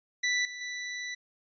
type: tone with level steps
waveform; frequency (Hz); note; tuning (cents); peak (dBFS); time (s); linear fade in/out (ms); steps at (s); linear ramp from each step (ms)
sawtooth; 1975.5; B6; 0; -22 / -35 / -31; 0.23-1.15; 10; 0.45 / 0.61; 2
effects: resampled to 16000 Hz